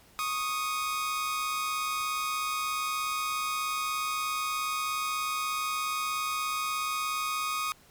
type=tone pair together; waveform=sawtooth; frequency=1106.2 / 1243 Hz; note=C#6 / D#6; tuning=-4 / -2 cents; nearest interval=major second; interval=202 cents; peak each=-32 / -26 dBFS; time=0.19-7.72 s; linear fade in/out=0 ms; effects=pink hiss -58 dBFS RMS until 7.9 s + MP3 96 kbps